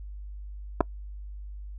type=clicks; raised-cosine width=1 ms; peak=-8 dBFS; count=2; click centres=0.806 / 0.809 s; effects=noise-tail reverb RT60 0.1 s tail -25 dB re dry + added 50 Hz sine -37 dBFS peak until 1.78 s